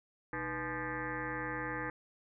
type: tone with frequency modulation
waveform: sine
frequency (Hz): 1034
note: C6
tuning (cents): -21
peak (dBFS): -35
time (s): 0.33-1.9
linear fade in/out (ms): 2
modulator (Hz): 181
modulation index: 5
effects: none